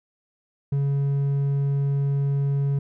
sine tone with hard clipping, 140 Hz, C#3, 18 cents sharp, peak -21 dBFS, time 0.72-2.79 s, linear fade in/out 5 ms, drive 3 dB, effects none

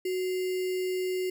sine tone with sample-and-hold, 369.7 Hz, F#4, 1 cent flat, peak -27 dBFS, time 0.05-1.3 s, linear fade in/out 5 ms, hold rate 2450 Hz, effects none

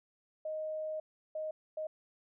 sine tone bursts at uneven times, 623 Hz, D#5, 2 cents sharp, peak -35 dBFS, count 3, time 0.45-1 / 1.35-1.51 / 1.77-1.87 s, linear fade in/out 5 ms, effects none

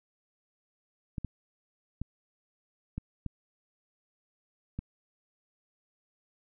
clicks, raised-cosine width 5 ms, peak -22 dBFS, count 6, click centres 1.182 / 1.247 / 2.016 / 2.98 / 3.263 / 4.79 s, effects none

